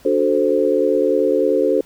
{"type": "chord", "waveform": "sine", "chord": "D dominant seventh", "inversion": "none", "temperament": "equal", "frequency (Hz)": [293.7, 370, 440, 523.3], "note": ["D4", "F#4", "A4", "C5"], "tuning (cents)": [0, 0, 0, 0], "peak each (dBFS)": [-21, -20, -18, -18], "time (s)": [0.05, 1.81], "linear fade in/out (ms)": 5, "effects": ["pink hiss -49 dBFS RMS until 1.85 s"]}